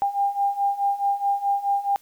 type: beating tone pair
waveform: sine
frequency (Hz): 798 / 802.7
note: G5 / G5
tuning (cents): +31 / +41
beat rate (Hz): 4.7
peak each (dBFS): -25 / -22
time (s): 0.02-1.96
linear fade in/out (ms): 0
effects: white hiss -57 dBFS RMS until 2.01 s